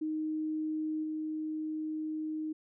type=tone with level steps; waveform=sine; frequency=311.1 Hz; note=D#4; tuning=in tune; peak=-31 / -33 dBFS; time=0.01-2.53 s; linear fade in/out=10 ms; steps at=1.03 s; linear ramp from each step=10 ms; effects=none